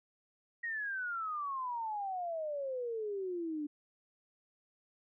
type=exponential sweep; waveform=sine; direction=down; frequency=1900 to 289.7 Hz; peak=-35 dBFS; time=0.63-3.67 s; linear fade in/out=10 ms; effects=none